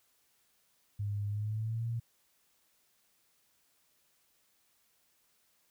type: tone with pitch glide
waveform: sine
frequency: 102.4 to 116.28 Hz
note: G#2 to A#2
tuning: -24 to -4 cents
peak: -32 dBFS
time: 0.99-2 s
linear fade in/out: 10 ms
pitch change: +220 cents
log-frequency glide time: 1.28-1.87 s
effects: white hiss -72 dBFS RMS until 5.7 s